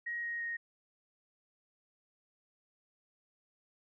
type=tone with pitch steps; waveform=sine; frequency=1889 / 1877 / 1865.1 Hz; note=A#6 / A#6 / A#6; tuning=+22 / +11 / 0 cents; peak=-35 dBFS; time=0.06-0.57 s; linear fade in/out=10 ms; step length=170 ms; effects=none